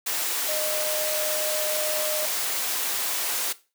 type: tone in noise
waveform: sine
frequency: 614 Hz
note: D#5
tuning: 23 cents flat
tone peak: -28 dBFS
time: 0.48-2.26 s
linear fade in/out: 10 ms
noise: white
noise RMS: -27 dBFS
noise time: 0.06-3.53 s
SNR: -4 dB
effects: noise-tail reverb RT60 0.3 s tail -17 dB re dry + high-pass 400 Hz 12 dB/octave

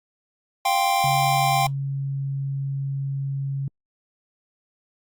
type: chord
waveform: square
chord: F suspended second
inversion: none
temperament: just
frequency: 698.5 / 785.8 / 1047.7 Hz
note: F5 / G5 / C6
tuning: 0 / +4 / +2 cents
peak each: -26 / -21 / -27 dBFS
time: 0.65-1.67 s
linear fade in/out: 5 ms
type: tone with pitch glide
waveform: sine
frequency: 138.59 to 137.55 Hz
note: C#3 to C#3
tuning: 0 to -13 cents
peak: -24 dBFS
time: 1.04-3.68 s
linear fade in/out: 2 ms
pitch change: -13 cents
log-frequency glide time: 1.2-2.2 s
effects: Opus 48 kbps

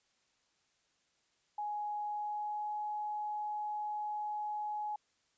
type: tone with pitch glide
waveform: sine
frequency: 835 to 841.3 Hz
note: G#5 to G#5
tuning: +9 to +22 cents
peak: -35 dBFS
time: 1.58-4.96 s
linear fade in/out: 5 ms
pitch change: +13 cents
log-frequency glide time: 2.04-2.74 s
effects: white hiss -75 dBFS RMS until 5.37 s + resampled to 16000 Hz

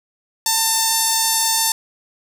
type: tone with notch filter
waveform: 5% pulse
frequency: 897 Hz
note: A5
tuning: 33 cents sharp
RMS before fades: -18 dBFS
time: 0.46-1.72 s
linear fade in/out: 2 ms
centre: 2300 Hz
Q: 0.77
effects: 7-bit

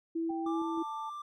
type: tone with tremolo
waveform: sine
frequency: 329.6 Hz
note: E4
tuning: in tune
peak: -30 dBFS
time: 0.15-0.83 s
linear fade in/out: 10 ms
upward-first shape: square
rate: 3.2 Hz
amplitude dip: 30%
type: tone with pitch glide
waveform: sine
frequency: 784 to 885.1 Hz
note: G5 to A5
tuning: 0 to +10 cents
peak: -38 dBFS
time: 0.29-1.1 s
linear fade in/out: 10 ms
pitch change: +210 cents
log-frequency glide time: 0.43-0.66 s
type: tone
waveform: triangle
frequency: 1181 Hz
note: D6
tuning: 9 cents sharp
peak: -37 dBFS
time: 0.46-1.22 s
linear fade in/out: 5 ms
effects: none

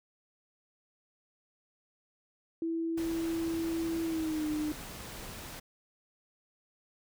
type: tone with pitch glide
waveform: sine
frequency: 329.6 to 304 Hz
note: E4 to D#4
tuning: 0 to -40 cents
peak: -30 dBFS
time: 2.62-4.72 s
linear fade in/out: 2 ms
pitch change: -140 cents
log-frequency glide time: 4.04-4.47 s
type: noise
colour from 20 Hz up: pink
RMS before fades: -44 dBFS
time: 2.97-5.6 s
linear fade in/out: 10 ms
effects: none

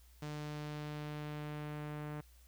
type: tone with low-pass filter sweep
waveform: sawtooth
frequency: 149.6 Hz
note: D3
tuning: 32 cents sharp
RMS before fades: -43 dBFS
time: 0.22-2.21 s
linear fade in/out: 5 ms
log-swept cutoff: 6600 to 1900 Hz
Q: 0.93
effects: added 60 Hz sine -59 dBFS peak until 2.47 s + white hiss -68 dBFS RMS until 2.47 s

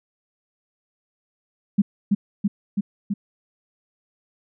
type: tone with echo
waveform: sine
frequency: 202.2 Hz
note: G#3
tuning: 46 cents flat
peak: -12 dBFS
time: 1.78-1.82 s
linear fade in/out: 10 ms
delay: 330 ms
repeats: 4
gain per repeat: -2 dB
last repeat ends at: 3.14 s
effects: none

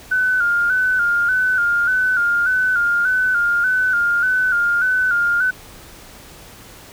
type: tone with vibrato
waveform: sine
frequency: 1457 Hz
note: F#6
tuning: 27 cents flat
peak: -14 dBFS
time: 0.11-5.51 s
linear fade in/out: 10 ms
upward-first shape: square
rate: 1.7 Hz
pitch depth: 58 cents each way
effects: pink hiss -41 dBFS RMS until 6.92 s

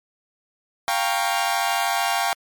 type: chord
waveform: sawtooth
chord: G half-diminished seventh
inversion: third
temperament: equal with one note detuned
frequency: 698.5 / 791.7 / 932.3 / 1108.7 Hz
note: F5 / G5 / Bb5 / Db6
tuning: 0 / +17 / 0 / 0 cents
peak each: -21 / -20 / -24 / -25 dBFS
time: 0.88-2.33 s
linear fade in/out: 0 ms
effects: MP3 96 kbps

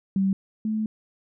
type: tone pair in turn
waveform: sine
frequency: 193.3 / 217 Hz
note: G3 / A3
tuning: -24 / -24 cents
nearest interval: major second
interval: 200 cents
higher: second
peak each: -19 / -23 dBFS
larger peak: first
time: 0.16-0.33 / 0.65-0.86 s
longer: second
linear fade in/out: 2 ms
effects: none

